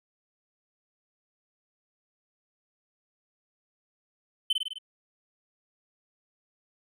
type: tone with echo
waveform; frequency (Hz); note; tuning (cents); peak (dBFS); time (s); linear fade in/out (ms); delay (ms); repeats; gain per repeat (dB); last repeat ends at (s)
triangle; 3061; G7; -42; -20; 4.5-4.53; 5; 51; 5; -3; 4.785
effects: none